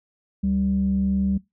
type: tone pair together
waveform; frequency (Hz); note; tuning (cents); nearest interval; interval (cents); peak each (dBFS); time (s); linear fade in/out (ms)
sine; 72.65 / 194.3; D2 / G3; -18 / -15; octave + perfect fourth; 1703; -27 / -19; 0.43-1.38; 10
effects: noise-tail reverb RT60 0.2 s tail -22 dB re dry + tanh soft clip ceiling -13 dBFS